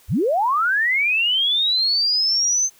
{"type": "linear sweep", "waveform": "sine", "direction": "up", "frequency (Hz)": [44.16, 6272], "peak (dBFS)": -16, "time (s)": [0.08, 2.7], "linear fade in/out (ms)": 50, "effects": ["white hiss -53 dBFS RMS until 2.79 s"]}